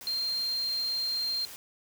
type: tone in noise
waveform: sine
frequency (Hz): 4186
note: C8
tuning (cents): 0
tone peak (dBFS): -28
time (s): 0.07-1.45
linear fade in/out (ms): 0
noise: white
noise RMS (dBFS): -45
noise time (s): 0.01-1.56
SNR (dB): +14
effects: none